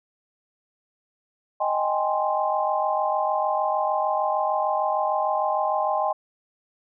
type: chord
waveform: sine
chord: Ab major seventh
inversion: second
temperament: equal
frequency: 622.3 / 784 / 830.6 / 1046.5 Hz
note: Eb5 / G5 / Ab5 / C6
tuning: 0 / 0 / 0 / 0 cents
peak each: -26 / -26 / -27 / -27 dBFS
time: 1.6-6.13 s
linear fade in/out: 10 ms
effects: none